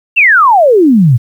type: exponential sweep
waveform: sine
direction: down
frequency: 2814 to 110 Hz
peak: -3 dBFS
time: 0.16-1.18 s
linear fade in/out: 20 ms
effects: 7-bit